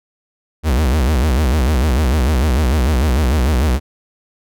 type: tone with vibrato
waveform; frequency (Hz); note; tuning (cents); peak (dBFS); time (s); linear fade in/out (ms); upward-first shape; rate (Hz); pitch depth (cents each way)
45% pulse; 69.3; C#2; 0; -12; 0.63-3.8; 50; sine; 6.7; 250
effects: none